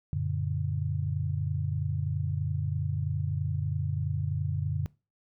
sine chord, Gb augmented, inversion none, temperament just, 92.5 / 115.62 / 144.53 Hz, Gb2 / Bb2 / D3, 0 / -14 / -27 cents, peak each -31 / -35 / -30 dBFS, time 0.13-4.86 s, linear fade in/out 0 ms, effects noise-tail reverb RT60 0.3 s tail -22 dB re dry

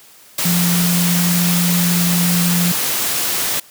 sine tone in noise, 175 Hz, F3, 4 cents sharp, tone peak -14 dBFS, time 0.45-2.72 s, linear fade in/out 5 ms, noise white, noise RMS -19 dBFS, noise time 0.38-3.6 s, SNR +2 dB, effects white hiss -45 dBFS RMS until 3.7 s + high-pass 100 Hz 12 dB/octave

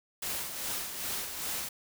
white noise with tremolo, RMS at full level -34 dBFS, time 0.22-1.69 s, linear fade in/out 5 ms, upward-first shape sine, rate 2.5 Hz, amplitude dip 50%, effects none

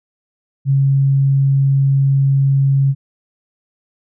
sine tone, 137.1 Hz, C#3, 19 cents flat, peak -10 dBFS, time 0.65-2.95 s, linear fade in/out 50 ms, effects none

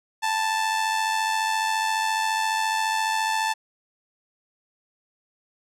sawtooth tone with amplitude modulation, 880 Hz, A5, in tune, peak -16 dBFS, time 0.22-3.54 s, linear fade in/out 20 ms, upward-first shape sine, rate 94.5 Hz, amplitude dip 50%, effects low-pass 10000 Hz 12 dB/octave

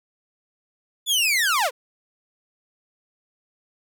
sawtooth linear sweep, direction down, 3520 to 440 Hz, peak -15 dBFS, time 1.06-1.71 s, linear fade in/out 50 ms, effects none

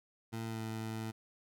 20% pulse tone with pitch glide, 113 to 111.06 Hz, A2 to A2, +47 to +17 cents, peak -33 dBFS, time 0.32-1.12 s, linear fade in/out 20 ms, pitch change -30 cents, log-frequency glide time 0.45-0.61 s, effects none

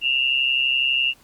sine tone pair together, 2709 / 2841 Hz, E7 / F7, +47 / +29 cents, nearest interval minor second, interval 82 cents, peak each -20 dBFS, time 0.01-1.14 s, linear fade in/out 50 ms, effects pink hiss -54 dBFS RMS until 1.23 s + MP3 96 kbps

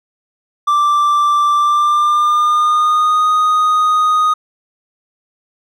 triangle tone with pitch glide, 1174.7 to 1243.1 Hz, D6 to D#6, 0 to -2 cents, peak -8 dBFS, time 0.67-4.34 s, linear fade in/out 10 ms, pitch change +98 cents, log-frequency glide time 1.55-3.28 s, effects none

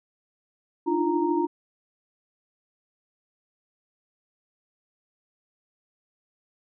sine tone cluster, 298.5 / 311.8 / 344.6 / 930 Hz, D4 / D#4 / F4 / A#5, +28 / +4 / -23 / -4 cents, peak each -27 / -32 / -24 / -28 dBFS, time 0.86-1.47 s, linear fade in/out 20 ms, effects none

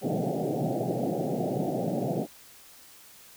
pink band-pass noise, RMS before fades -29 dBFS, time 0.01-2.27 s, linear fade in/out 50 ms, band 120 to 780 Hz, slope 96 dB/octave, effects white hiss -52 dBFS RMS until 3.36 s

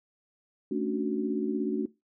sine chord, D major seventh, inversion second, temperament equal, 220 / 277.2 / 293.7 / 370 Hz, A3 / C#4 / D4 / F#4, 0 / 0 / 0 / 0 cents, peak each -32 / -33 / -32 / -31 dBFS, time 0.71-1.86 s, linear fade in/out 5 ms, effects noise-tail reverb RT60 0.2 s tail -18 dB re dry

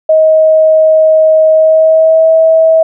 sine tone with pitch glide, 631 to 645.4 Hz, D#5 to E5, +24 to -37 cents, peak -3 dBFS, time 0.09-2.83 s, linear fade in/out 5 ms, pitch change +39 cents, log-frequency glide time 1.51-2.29 s, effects none

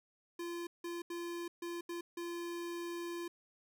square tone bursts at uneven times, 343.8 Hz, F4, 27 cents flat, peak -40 dBFS, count 6, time 0.39-0.67 / 0.84-1.02 / 1.1-1.48 / 1.62-1.81 / 1.89-2.01 / 2.17-3.28 s, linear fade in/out 5 ms, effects none

